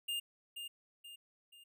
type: tone with echo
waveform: square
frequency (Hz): 2817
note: F7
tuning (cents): +14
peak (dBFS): -36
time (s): 0.08-0.2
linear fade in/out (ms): 10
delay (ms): 480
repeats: 3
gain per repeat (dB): -7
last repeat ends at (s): 1.64
effects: none